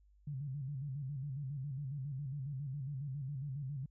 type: tone with vibrato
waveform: sine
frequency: 138.2 Hz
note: C#3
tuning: 5 cents flat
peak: -38 dBFS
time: 0.27-3.86 s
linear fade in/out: 5 ms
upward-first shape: square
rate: 7.3 Hz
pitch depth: 98 cents each way
effects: added 50 Hz sine -63 dBFS peak until 3.9 s

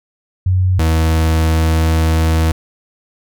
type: tone pair in turn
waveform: sine / 40% pulse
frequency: 92.5 / 80.41 Hz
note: F#2 / E2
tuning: 0 / -42 cents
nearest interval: major second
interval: 242 cents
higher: first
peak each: -10 dBFS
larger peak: neither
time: 0.46-0.79 / 0.79-2.52 s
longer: second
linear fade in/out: 5 ms
effects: none

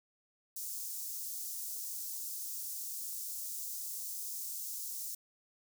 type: high-pass noise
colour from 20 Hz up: white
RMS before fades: -41 dBFS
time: 0.56-5.15 s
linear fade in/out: 5 ms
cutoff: 5600 Hz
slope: 24 dB/octave
effects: none

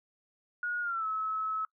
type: tone with pitch glide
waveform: sine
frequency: 1444 to 1293.9 Hz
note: F#6 to E6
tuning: -43 to -33 cents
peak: -30 dBFS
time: 0.63-1.65 s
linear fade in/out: 2 ms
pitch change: -190 cents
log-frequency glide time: 0.81-1.06 s
effects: noise-tail reverb RT60 0.1 s tail -23 dB re dry

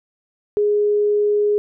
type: tone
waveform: sine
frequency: 415.3 Hz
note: G#4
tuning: in tune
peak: -14 dBFS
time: 0.57-1.58 s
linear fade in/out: 0 ms
effects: none

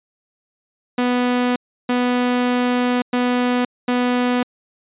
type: tone bursts at uneven times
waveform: sawtooth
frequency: 246.9 Hz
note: B3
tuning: in tune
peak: -12 dBFS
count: 4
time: 0.98-1.56 / 1.89-3.02 / 3.13-3.65 / 3.88-4.43 s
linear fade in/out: 5 ms
effects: resampled to 8000 Hz

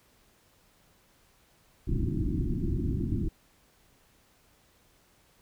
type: low-pass noise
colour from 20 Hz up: pink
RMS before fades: -29 dBFS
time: 1.87-3.29 s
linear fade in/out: 5 ms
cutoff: 360 Hz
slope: 96 dB/octave
effects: pink hiss -64 dBFS RMS until 5.41 s

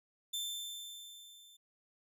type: tone with level ramp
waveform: sawtooth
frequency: 3550 Hz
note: A7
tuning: 15 cents sharp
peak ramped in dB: -32 to -55 dBFS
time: 0.33-1.57 s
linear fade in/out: 10 ms
effects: none

